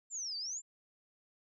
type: exponential two-way sweep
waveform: sine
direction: down then up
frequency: 7500 to 4514 to 7500 Hz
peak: -37 dBFS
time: 0.1-0.62 s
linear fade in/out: 50 ms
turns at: 0.37 s
effects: none